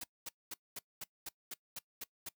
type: noise bursts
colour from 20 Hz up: white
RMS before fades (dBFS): -43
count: 10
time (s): 0.01-2.29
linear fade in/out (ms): 5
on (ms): 30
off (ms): 220
effects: noise-tail reverb RT60 0.1 s tail -22 dB re dry